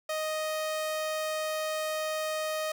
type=tone; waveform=sawtooth; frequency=623 Hz; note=D#5; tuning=2 cents sharp; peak=-26 dBFS; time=0.09-2.72 s; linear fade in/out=5 ms; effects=none